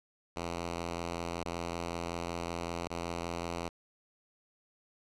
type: tone with dropouts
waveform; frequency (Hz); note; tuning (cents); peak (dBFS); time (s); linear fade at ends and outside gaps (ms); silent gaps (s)
5% pulse; 85.3; F2; -40; -24; 0.36-3.69; 5; 1.436-1.454 / 2.876-2.903
effects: low-pass 8000 Hz 12 dB/octave